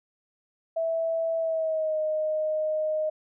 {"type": "tone with pitch glide", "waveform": "sine", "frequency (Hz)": [656, 619.9], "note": ["E5", "D#5"], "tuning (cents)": [-9, -7], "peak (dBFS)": -24, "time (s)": [0.76, 3.1], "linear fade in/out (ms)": 10, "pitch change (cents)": -98, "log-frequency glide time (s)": [1.38, 1.99], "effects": []}